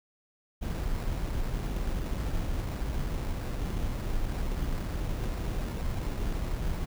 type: noise with sample-and-hold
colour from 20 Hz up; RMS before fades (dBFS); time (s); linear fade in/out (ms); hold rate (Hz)
brown; -31; 0.61-6.86; 20; 3150
effects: none